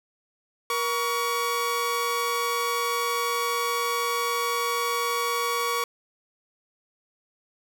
sawtooth tone pair together, 474.3 / 1128 Hz, A#4 / C#6, +30 / +30 cents, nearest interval octave + minor third, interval 1500 cents, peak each -25 / -22 dBFS, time 0.7-5.84 s, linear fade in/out 2 ms, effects none

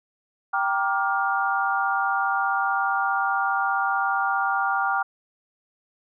sine chord, G minor seventh, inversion none, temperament just, 784 / 940.8 / 1176 / 1411.2 Hz, G5 / Bb5 / D6 / F6, 0 / +16 / +2 / +18 cents, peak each -25 / -30 / -27 / -25 dBFS, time 0.53-5.03 s, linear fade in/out 10 ms, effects none

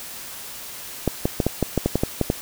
clicks, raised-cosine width 2 ms, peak -5 dBFS, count 11, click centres 1.077 / 1.255 / 1.402 / 1.466 / 1.627 / 1.777 / 1.86 / 1.956 / 2.035 / 2.213 / 2.301 s, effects white hiss -36 dBFS RMS until 2.41 s

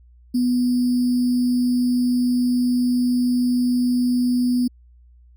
sine tone with sample-and-hold, 246.9 Hz, B3, in tune, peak -16 dBFS, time 0.34-4.68 s, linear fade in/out 10 ms, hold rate 4900 Hz, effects added 60 Hz sine -47 dBFS peak until 5.36 s

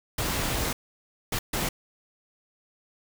pink noise bursts at uneven times, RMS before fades -28 dBFS, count 3, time 0.18-0.73 / 1.32-1.39 / 1.53-1.69 s, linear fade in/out 5 ms, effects none

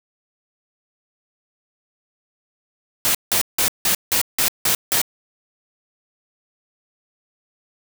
white noise bursts, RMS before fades -18 dBFS, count 8, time 3.05-5.016 s, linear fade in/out 0 ms, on 97 ms, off 170 ms, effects none

